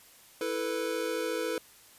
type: chord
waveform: square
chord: E suspended fourth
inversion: none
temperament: equal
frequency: 329.6 / 440 / 493.9 Hz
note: E4 / A4 / B4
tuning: 0 / 0 / 0 cents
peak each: -37 / -35 / -34 dBFS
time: 0.41-1.58 s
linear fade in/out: 2 ms
effects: white hiss -56 dBFS RMS until 1.98 s + resampled to 32000 Hz